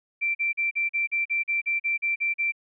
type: tone bursts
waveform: sine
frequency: 2349 Hz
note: D7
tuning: in tune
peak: -22 dBFS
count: 13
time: 0.21-2.522 s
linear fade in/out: 20 ms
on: 140 ms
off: 41 ms
effects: none